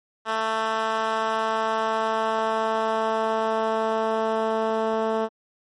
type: tone with band-pass filter sweep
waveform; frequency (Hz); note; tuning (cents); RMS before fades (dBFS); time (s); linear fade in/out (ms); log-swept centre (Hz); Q
10% pulse; 221.6; A3; +13; -24; 0.25-5.29; 50; 1400 to 470; 0.85
effects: MP3 48 kbps